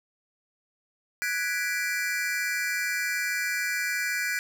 square chord, G# half-diminished seventh, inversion third, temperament equal, 1480 / 1661.2 / 1975.5 / 2349 Hz, F#6 / G#6 / B6 / D7, 0 / 0 / 0 / 0 cents, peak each -33 dBFS, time 1.22-4.39 s, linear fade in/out 0 ms, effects none

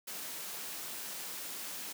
white high-pass noise, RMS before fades -42 dBFS, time 0.07-1.93 s, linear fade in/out 10 ms, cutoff 150 Hz, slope 24 dB/octave, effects none

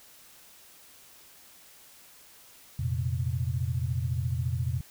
sine chord, F suspended fourth, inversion none, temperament equal, 87.31 / 116.54 / 130.81 Hz, F2 / Bb2 / C3, 0 / 0 / 0 cents, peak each -31 dBFS, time 2.79-4.81 s, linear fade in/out 5 ms, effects white hiss -54 dBFS RMS until 4.9 s

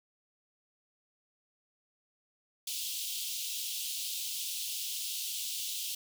pink high-pass noise, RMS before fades -37 dBFS, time 2.67-5.95 s, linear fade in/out 5 ms, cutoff 2900 Hz, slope 48 dB/octave, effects none

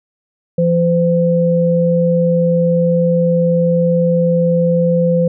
sine tone pair together, 170.32 / 512 Hz, F3 / C5, -43 / -38 cents, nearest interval octave + perfect fifth, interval 1905 cents, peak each -13 dBFS, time 0.58-5.28 s, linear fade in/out 5 ms, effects none

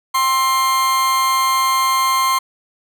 40% pulse tone with amplitude modulation, 1056 Hz, C6, 16 cents sharp, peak -11 dBFS, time 0.14-2.39 s, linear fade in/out 10 ms, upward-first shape sine, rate 269 Hz, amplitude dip 45%, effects none

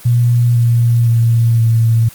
sine tone with pitch steps, 120 / 118.01 / 116.05 / 114.12 Hz, B2 / A#2 / A#2 / A#2, -49 / +22 / -7 / -36 cents, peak -8 dBFS, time 0.05-2.09 s, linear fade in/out 10 ms, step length 510 ms, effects white hiss -37 dBFS RMS until 2.14 s + Opus 24 kbps

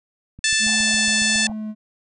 click train, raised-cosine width 5 ms, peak -27 dBFS, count 9, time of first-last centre 0.39-1.497 s, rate 7.23 Hz
harmonic tone, 880 Hz, A5, in tune, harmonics 2 / 3 / 4 / 5 / 6 / 7 / 8 / 9 / 10, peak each -22 / -24 / -25 / -26 / -27 / -27 / -28 / -29 / -29 dBFS, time 0.44-1.47 s, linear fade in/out 2 ms
triangle tone with vibrato, 214.8 Hz, A3, 41 cents flat, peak -24 dBFS, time 0.59-1.75 s, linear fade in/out 50 ms, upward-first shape sine, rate 1.4 Hz, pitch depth 11 cents each way
white band-pass noise, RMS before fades -40 dBFS, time 0.66-1.53 s, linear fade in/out 10 ms, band 610 to 840 Hz, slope 48 dB/octave
effects none

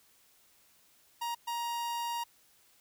45% pulse tone bursts at uneven times, 942 Hz, A#5, 18 cents sharp, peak -33 dBFS, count 2, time 1.21-1.35 / 1.47-2.24 s, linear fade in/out 10 ms, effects white hiss -65 dBFS RMS until 2.8 s

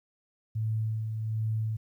sine tone with tremolo, 110 Hz, A2, in tune, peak -26 dBFS, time 0.55-1.77 s, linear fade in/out 10 ms, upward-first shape sine, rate 1.3 Hz, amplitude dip 40%, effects 11-bit

